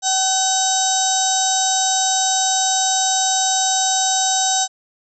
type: harmonic tone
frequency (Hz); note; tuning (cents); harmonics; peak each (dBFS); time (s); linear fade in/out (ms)
760; F#5; +46; 1 / 2 / 4 / 5 / 6 / 7 / 8 / 9 / 10; -20 / -30 / -32 / -24 / -32 / -28 / -21 / -31 / -22; 0.02-4.68; 50
effects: none